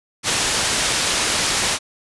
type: low-pass noise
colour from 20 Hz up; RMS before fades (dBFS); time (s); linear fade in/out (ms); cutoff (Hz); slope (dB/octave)
white; -20; 0.23-1.79; 50; 7400; 12
effects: resampled to 24000 Hz